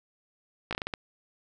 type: slowing click train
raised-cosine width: 0.3 ms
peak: -15 dBFS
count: 7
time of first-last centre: 0.71-0.938 s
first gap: 17 ms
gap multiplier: 1.32
effects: none